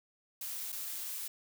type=noise with dropouts; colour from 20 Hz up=blue; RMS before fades=-40 dBFS; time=0.41-1.28 s; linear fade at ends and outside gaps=5 ms; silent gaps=0.721-0.725 s; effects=none